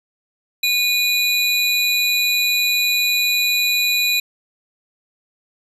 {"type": "tone pair together", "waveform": "square", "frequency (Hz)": [2460, 3964], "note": ["D#7", "B7"], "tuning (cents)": [-20, 6], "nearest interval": "minor sixth", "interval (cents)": 826, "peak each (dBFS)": -19, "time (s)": [0.63, 4.2], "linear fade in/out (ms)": 5, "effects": ["resampled to 32000 Hz"]}